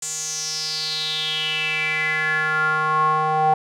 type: tone with band-pass filter sweep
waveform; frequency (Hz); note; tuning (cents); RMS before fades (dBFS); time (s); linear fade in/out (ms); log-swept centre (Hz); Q
square; 155.56; D#3; 0; -22; 0.02-3.54; 5; 7500 to 790; 6.5
effects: none